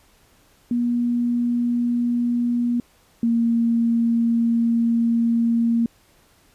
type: tone pair in turn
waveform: sine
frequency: 240 / 232.1 Hz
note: B3 / A#3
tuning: -49 / -7 cents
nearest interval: minor second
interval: 58 cents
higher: first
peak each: -18 / -16 dBFS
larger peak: second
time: 0.71-2.8 / 3.23-5.86 s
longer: second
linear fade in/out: 2 ms
effects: pink hiss -57 dBFS RMS until 6.54 s + resampled to 32000 Hz